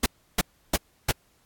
pink noise bursts, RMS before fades -21 dBFS, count 4, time 0.03-1.114 s, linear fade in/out 5 ms, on 31 ms, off 320 ms, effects pink hiss -64 dBFS RMS until 1.45 s + AAC 64 kbps

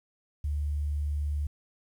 sine tone, 73.42 Hz, D2, in tune, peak -27 dBFS, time 0.44-1.47 s, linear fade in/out 5 ms, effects 10-bit

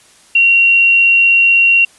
sine tone, 2748 Hz, F7, 29 cents flat, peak -6 dBFS, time 0.35-1.85 s, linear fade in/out 5 ms, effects white hiss -46 dBFS RMS until 1.98 s + resampled to 24000 Hz

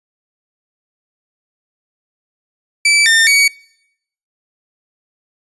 sawtooth tone with pitch steps, 2315 / 1808 / 2256 Hz, D7 / A6 / C#7, -25 / +47 / +30 cents, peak -5 dBFS, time 2.85-3.48 s, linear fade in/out 5 ms, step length 210 ms, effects noise-tail reverb RT60 0.8 s tail -26 dB re dry + resampled to 24000 Hz

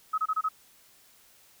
sine tone bursts, 1276 Hz, D#6, 43 cents sharp, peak -24 dBFS, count 5, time 0.13-0.489 s, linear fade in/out 10 ms, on 51 ms, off 26 ms, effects white hiss -59 dBFS RMS until 1.6 s

